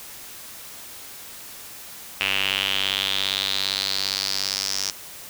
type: tone with band-pass filter sweep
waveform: square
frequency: 48.74 Hz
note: G1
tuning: 9 cents flat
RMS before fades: -25 dBFS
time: 2.2-4.91 s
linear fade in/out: 10 ms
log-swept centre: 2700 to 5600 Hz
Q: 5
effects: white hiss -40 dBFS RMS until 5.29 s